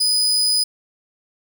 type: tone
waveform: 35% pulse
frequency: 4978 Hz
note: D#8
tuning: in tune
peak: -14 dBFS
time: 0-0.64 s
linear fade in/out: 10 ms
effects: none